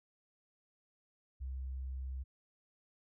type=tone; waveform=sine; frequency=65.41 Hz; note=C2; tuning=in tune; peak=-38 dBFS; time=1.4-2.24 s; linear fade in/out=20 ms; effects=none